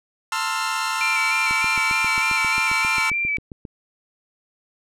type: chord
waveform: sawtooth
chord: F major seventh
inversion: first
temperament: equal with one note detuned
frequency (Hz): 890.7 / 1046.5 / 1318.5 / 1396.9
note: A5 / C6 / E6 / F6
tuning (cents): +21 / 0 / 0 / 0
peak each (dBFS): -24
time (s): 0.32-3.1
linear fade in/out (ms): 2
type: tone with vibrato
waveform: sine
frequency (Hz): 2334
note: D7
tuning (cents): -11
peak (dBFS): -20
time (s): 1.01-3.37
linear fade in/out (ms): 0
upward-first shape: square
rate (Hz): 3.3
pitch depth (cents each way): 24
type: click train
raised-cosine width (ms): 3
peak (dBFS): -22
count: 17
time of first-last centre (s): 1.51-3.652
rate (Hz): 7.47
effects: low-pass 10000 Hz 12 dB/octave